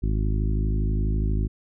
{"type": "harmonic tone with a mistuned harmonic", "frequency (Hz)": 52.5, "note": "G#1", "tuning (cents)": 19, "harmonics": [1, 2, 3, 4, 5, 6, 7], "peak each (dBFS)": [-22, -28, -32, -34, -36, -38, -39], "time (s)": [0.02, 1.48], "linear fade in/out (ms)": 20, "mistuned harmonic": 1, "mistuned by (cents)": -19, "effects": []}